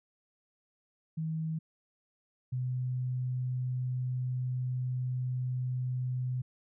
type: tone pair in turn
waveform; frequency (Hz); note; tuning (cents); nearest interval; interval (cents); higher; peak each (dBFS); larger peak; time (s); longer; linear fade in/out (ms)
sine; 159.5 / 126.6; D#3 / B2; +43 / +43; major third; 400; first; -31 / -30; second; 1.17-1.59 / 2.52-6.42; second; 10
effects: none